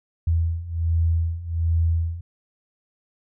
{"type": "beating tone pair", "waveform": "sine", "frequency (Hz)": [82.1, 83.4], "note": ["E2", "E2"], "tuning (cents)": [-6, 21], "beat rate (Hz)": 1.3, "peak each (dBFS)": [-24, -21], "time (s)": [0.27, 2.21], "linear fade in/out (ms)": 5, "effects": []}